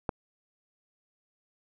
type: click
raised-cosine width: 1 ms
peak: -14 dBFS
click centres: 0.092 s
effects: none